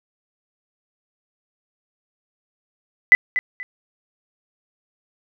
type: tone with echo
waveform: sine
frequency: 2000 Hz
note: B6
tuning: 21 cents sharp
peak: -5 dBFS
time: 3.12-3.15 s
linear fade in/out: 0 ms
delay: 240 ms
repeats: 2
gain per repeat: -12 dB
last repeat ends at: 3.63 s
effects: none